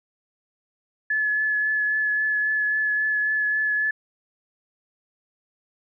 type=tone with vibrato; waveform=sine; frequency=1715 Hz; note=A6; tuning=45 cents flat; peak=-20 dBFS; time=1.1-3.91 s; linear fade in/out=5 ms; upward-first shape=triangle; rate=3.7 Hz; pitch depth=17 cents each way; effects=none